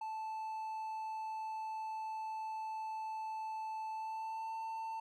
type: tone with pitch glide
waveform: triangle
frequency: 877 to 893.4 Hz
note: A5 to A5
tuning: -6 to +26 cents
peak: -37 dBFS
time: 0.01-5 s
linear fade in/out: 5 ms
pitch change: +32 cents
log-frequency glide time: 3.91-4.55 s
effects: none